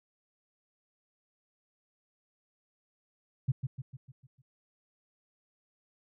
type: tone with echo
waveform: sine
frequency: 130.81 Hz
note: C3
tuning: in tune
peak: -23 dBFS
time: 3.48-3.52 s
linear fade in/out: 10 ms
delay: 150 ms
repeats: 6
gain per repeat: -6 dB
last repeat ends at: 4.42 s
effects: none